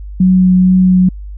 sine tone with vibrato, 184.4 Hz, F#3, 6 cents flat, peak -5 dBFS, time 0.2-1.09 s, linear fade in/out 5 ms, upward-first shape triangle, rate 2.2 Hz, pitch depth 11 cents each way, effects added 50 Hz sine -24 dBFS peak until 1.37 s

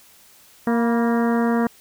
harmonic tone with a mistuned harmonic, 233.1 Hz, A#3, in tune, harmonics 1 / 2 / 3 / 4 / 5 / 6 / 7 / 8, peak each -18 / -24 / -28 / -30 / -32 / -34 / -35 / -36 dBFS, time 0.67-1.67 s, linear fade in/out 2 ms, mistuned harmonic 4, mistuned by +52 cents, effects white hiss -51 dBFS RMS until 1.8 s

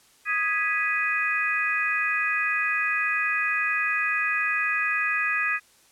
harmonic tone with a mistuned harmonic, 415.3 Hz, G#4, in tune, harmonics 3 / 4 / 5 / 6, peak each -30 / -27 / -28 / -27 dBFS, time 0.25-5.6 s, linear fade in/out 50 ms, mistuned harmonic 5, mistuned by -91 cents, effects white hiss -58 dBFS RMS until 5.91 s + low-pass 11000 Hz 12 dB/octave

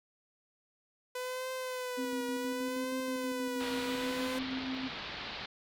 sawtooth tone with vibrato, 500 Hz, B4, 21 cents sharp, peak -32 dBFS, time 1.15-4.39 s, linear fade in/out 5 ms, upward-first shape triangle, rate 0.68 Hz, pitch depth 62 cents each way
sine tone with tremolo, 261.6 Hz, C4, in tune, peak -34 dBFS, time 1.97-4.89 s, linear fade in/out 20 ms, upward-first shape square, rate 6.3 Hz, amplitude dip 35%
white low-pass noise, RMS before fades -42 dBFS, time 3.6-5.46 s, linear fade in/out 5 ms, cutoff 4400 Hz, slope 48 dB/octave
effects none

